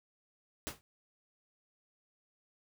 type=noise with exponential decay; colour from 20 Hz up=pink; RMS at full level=-35 dBFS; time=0.67-0.81 s; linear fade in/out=0 ms; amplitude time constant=30 ms; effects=none